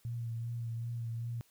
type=tone with vibrato; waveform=sine; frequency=116.54 Hz; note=A#2; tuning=in tune; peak=-35 dBFS; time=0.05-1.41 s; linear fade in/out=0 ms; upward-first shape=sine; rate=2.6 Hz; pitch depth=27 cents each way; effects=white hiss -68 dBFS RMS until 1.5 s